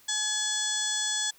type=harmonic tone with a mistuned harmonic; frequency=850 Hz; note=G#5; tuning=40 cents sharp; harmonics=1 / 2 / 4 / 5 / 6 / 7 / 8 / 9 / 10; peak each=-43 / -35 / -31 / -39 / -40 / -35 / -39 / -32 / -42 dBFS; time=0.08-1.31 s; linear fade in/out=10 ms; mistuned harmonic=5; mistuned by=+36 cents; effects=white hiss -58 dBFS RMS until 1.38 s